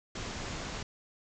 pink low-pass noise, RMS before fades -39 dBFS, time 0.15-0.83 s, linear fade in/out 5 ms, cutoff 7500 Hz, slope 96 dB/octave, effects none

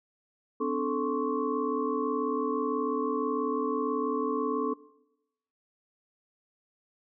sine tone cluster, 255 / 293.3 / 438 / 1060 / 1126 Hz, C4 / D4 / A4 / C6 / C#6, -44 / -2 / -8 / +22 / +27 cents, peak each -33 / -33 / -30 / -36 / -35 dBFS, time 0.6-4.74 s, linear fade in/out 10 ms, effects noise-tail reverb RT60 0.9 s tail -20 dB re dry

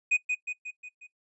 triangle tone with echo, 2489 Hz, D#7, in tune, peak -19 dBFS, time 0.11-0.17 s, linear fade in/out 10 ms, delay 180 ms, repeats 5, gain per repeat -5 dB, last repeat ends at 1.07 s, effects noise-tail reverb RT60 0.1 s tail -18 dB re dry + resampled to 22050 Hz

